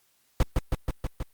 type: noise with echo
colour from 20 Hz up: brown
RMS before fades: -20 dBFS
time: 0.4-0.43 s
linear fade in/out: 2 ms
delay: 160 ms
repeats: 5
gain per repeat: -2 dB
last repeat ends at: 1.23 s
effects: white hiss -67 dBFS RMS until 1.33 s + Opus 48 kbps